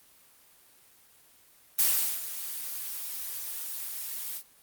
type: noise with ADSR envelope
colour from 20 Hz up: blue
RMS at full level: -22 dBFS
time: 1.78-4.43 s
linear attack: 18 ms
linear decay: 400 ms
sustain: -14 dB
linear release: 67 ms
effects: white hiss -59 dBFS RMS until 4.62 s + Opus 24 kbps